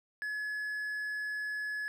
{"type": "tone", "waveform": "triangle", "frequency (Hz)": 1700, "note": "G#6", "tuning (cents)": 40, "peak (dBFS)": -32, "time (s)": [0.22, 1.88], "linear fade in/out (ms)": 0, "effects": []}